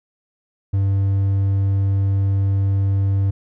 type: tone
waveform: triangle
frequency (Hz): 98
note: G2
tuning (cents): 0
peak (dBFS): -13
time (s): 0.73-3.31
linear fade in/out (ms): 10
effects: none